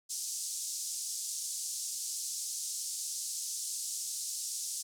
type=band-pass noise; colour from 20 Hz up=white; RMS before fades=-38 dBFS; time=0.09-4.83 s; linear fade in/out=20 ms; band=5200 to 9000 Hz; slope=24 dB/octave; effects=none